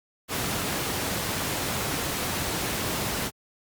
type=noise; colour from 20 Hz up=pink; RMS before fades=-28 dBFS; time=0.28-3.31 s; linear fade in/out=50 ms; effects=high-pass 80 Hz 12 dB/octave + Opus 48 kbps